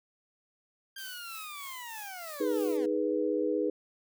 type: linear sweep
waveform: 20% pulse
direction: down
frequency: 1600 to 227.1 Hz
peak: -36 dBFS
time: 0.96-2.86 s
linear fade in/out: 5 ms
type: noise with tremolo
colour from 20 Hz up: blue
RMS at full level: -45 dBFS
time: 0.98-2.77 s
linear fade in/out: 0 ms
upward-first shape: triangle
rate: 3.2 Hz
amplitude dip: 55%
type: chord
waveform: sine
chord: G# minor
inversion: second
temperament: equal with one note detuned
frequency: 311.1 / 415.3 / 491.6 Hz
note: D#4 / G#4 / B4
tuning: 0 / 0 / -8 cents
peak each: -31 dBFS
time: 2.4-3.7 s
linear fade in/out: 5 ms
effects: none